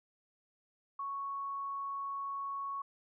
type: tone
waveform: sine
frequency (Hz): 1108.7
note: C#6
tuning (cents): 0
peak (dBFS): -36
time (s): 0.99-2.82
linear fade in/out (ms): 5
effects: none